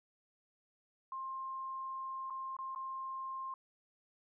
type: tone with dropouts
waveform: sine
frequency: 1059 Hz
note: C6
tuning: 21 cents sharp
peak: -39 dBFS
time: 1.12-3.54 s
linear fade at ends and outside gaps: 2 ms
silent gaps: 2.3-2.305 / 2.567-2.588 / 2.749-2.759 s
effects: none